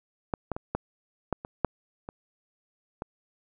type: clicks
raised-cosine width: 1 ms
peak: -13 / -15 / -20 / -13 / -12 / -23 / -8 / -23 / -19 dBFS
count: 9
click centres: 0.338 / 0.517 / 0.565 / 0.75 / 1.327 / 1.449 / 1.647 / 2.089 / 3.021 s
effects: none